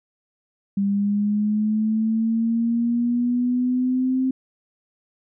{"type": "linear sweep", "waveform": "sine", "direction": "up", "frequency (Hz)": [197.9, 261.8], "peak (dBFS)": -18, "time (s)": [0.77, 4.31], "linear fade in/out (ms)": 5, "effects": []}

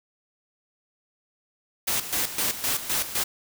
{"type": "noise with tremolo", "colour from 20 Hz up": "white", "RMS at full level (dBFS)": -25, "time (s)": [1.87, 3.24], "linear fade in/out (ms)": 10, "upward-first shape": "square", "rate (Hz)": 3.9, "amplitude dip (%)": 70, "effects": []}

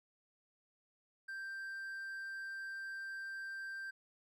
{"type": "tone", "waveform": "triangle", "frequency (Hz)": 1574, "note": "G6", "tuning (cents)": 7, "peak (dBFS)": -40, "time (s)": [1.28, 3.91], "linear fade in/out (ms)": 10, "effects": []}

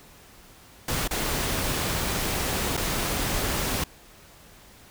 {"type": "noise with dropouts", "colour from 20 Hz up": "pink", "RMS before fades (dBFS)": -27, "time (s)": [0.88, 3.84], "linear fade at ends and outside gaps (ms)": 5, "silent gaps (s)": [[1.077, 1.108], [2.769, 2.774]], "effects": ["pink hiss -51 dBFS RMS until 4.9 s"]}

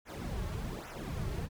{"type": "noise with flanger", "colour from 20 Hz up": "brown", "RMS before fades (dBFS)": -38, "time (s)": [0.05, 1.49], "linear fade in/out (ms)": 50, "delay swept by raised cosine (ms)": [0.22, 4.12], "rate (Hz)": 1.2, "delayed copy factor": -0.85, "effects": []}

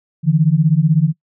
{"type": "beating tone pair", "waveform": "sine", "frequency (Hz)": [148.6, 164.6], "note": ["D3", "E3"], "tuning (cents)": [21, -2], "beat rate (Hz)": 16, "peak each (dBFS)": -13, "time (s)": [0.23, 1.13], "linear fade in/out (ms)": 50, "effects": ["noise-tail reverb RT60 0.1 s tail -23 dB re dry"]}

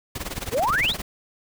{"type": "noise with tremolo", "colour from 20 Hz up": "pink", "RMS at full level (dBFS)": -29, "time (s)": [0.15, 1.02], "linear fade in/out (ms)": 5, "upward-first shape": "sine", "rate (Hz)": 19, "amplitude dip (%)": 85}
{"type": "click train", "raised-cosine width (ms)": 5, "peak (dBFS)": -22, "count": 6, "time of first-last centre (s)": [0.38, 0.918], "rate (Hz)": 9.3}
{"type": "exponential sweep", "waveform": "sine", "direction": "up", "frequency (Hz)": [402.7, 4429], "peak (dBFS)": -19, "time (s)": [0.51, 0.95], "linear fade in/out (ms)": 50}
{"effects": []}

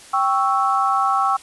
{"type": "chord", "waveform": "sine", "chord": "C# diminished", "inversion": "second", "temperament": "equal", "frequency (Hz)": [784, 1108.7, 1318.5], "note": ["G5", "C#6", "E6"], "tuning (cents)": [0, 0, 0], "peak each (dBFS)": -20, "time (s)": [0.13, 1.37], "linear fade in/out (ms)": 10, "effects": ["white hiss -43 dBFS RMS until 1.42 s", "resampled to 24000 Hz"]}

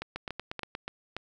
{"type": "two click trains", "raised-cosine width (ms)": 0.3, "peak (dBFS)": [-19, -19], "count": [6, 5], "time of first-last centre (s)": [[0.16, 0.751], [0.02, 1.166]], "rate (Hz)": [8.46, 3.49], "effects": []}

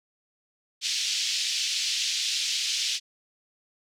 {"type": "band-pass noise", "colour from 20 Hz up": "white", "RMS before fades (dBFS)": -28, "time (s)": [0.81, 3], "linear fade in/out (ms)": 50, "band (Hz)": [2700, 5800], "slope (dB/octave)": 24, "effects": []}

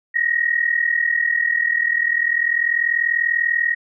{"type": "tone pair together", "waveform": "sine", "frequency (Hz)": [1864.7, 1905], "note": ["A#6", "A#6"], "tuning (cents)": [0, 37], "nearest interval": "unison", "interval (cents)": 37, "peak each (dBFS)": -19, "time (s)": [0.14, 3.75], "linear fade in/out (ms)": 20, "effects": []}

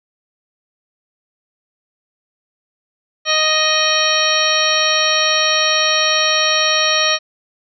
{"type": "harmonic tone with a mistuned harmonic", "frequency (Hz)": 622.3, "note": "D#5", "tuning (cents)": 0, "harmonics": [1, 2, 3, 4, 5, 6, 7, 9], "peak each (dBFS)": [-21, -21, -21, -21, -21, -21, -21, -21], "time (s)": [3.25, 7.19], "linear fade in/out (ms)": 50, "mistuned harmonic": 6, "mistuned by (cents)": 49, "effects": []}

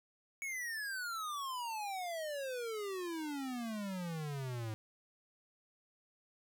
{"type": "exponential sweep", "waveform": "square", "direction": "down", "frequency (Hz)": [2244, 106.9], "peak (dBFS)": -39, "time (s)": [0.42, 4.74], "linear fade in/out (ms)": 0, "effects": []}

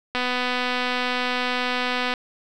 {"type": "click train", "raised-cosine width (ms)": 0.3, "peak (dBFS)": -9, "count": 496, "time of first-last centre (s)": [0.15, 2.138], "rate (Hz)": 249, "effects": []}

